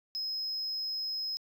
sine tone, 5120 Hz, D#8, 49 cents sharp, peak -30 dBFS, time 0.15-1.37 s, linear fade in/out 0 ms, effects tanh soft clip ceiling -31 dBFS

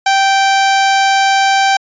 sawtooth tone, 781 Hz, G5, 7 cents flat, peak -5 dBFS, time 0.06-1.77 s, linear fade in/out 5 ms, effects resampled to 16000 Hz

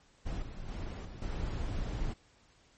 brown noise with level steps, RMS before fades -36 / -43 / -38 / -44 / -35 dBFS, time 0.25-2.14 s, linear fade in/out 20 ms, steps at 0.42 / 0.68 / 1.05 / 1.22 s, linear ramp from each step 2 ms, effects pink hiss -65 dBFS RMS until 2.77 s + MP3 32 kbps

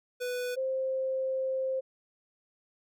square / sine tone pair in turn, 495 / 526 Hz, B4 / C5, +4 / +9 cents, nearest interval minor second, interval 105 cents, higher second, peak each -32 / -28 dBFS, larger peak second, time 0.2-0.56 / 0.56-1.81 s, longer second, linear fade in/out 20 ms, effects none

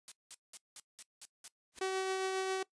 blue noise bursts, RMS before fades -45 dBFS, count 7, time 0.08-1.479 s, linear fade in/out 0 ms, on 37 ms, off 190 ms
white noise with exponential growth, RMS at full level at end -43 dBFS, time 1.72-1.79 s, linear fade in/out 2 ms, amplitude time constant 15 ms
sawtooth tone with tremolo, 379.7 Hz, F#4, 45 cents sharp, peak -28 dBFS, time 1.81-2.63 s, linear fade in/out 5 ms, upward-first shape triangle, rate 7.4 Hz, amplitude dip 30%
effects noise-tail reverb RT60 0.1 s tail -20 dB re dry + resampled to 22050 Hz

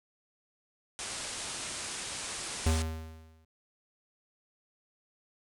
white low-pass noise, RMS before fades -39 dBFS, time 0.99-2.82 s, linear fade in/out 0 ms, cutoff 10000 Hz, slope 96 dB/octave
square tone with exponential decay, 80.1 Hz, E2, 49 cents flat, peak -23 dBFS, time 2.66-3.45 s, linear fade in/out 5 ms, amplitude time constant 170 ms
effects none

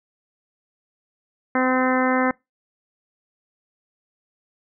harmonic tone, 256.9 Hz, C4, 32 cents flat, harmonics 1 / 2 / 3 / 4 / 5 / 6 / 7 / 8, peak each -21 / -24 / -26 / -27 / -28 / -29 / -29 / -30 dBFS, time 1.55-2.31 s, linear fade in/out 2 ms, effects noise-tail reverb RT60 0.2 s tail -24 dB re dry

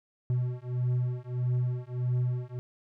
triangle beating tone pair, 123.47 / 125.07 Hz, B2 / B2, 0 / +22 cents, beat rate 1.6 Hz, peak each -28 / -28 dBFS, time 0.3-2.59 s, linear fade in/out 0 ms, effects none

